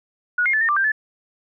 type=tone with pitch steps; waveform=sine; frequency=1457 / 2130 / 1743 / 1822 / 1181 / 1580 / 1733 Hz; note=F#6 / C7 / A6 / A#6 / D6 / G6 / A6; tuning=-27 / +30 / -17 / -40 / +9 / +13 / -27 cents; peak=-16 dBFS; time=0.38-0.919 s; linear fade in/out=5 ms; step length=77 ms; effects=none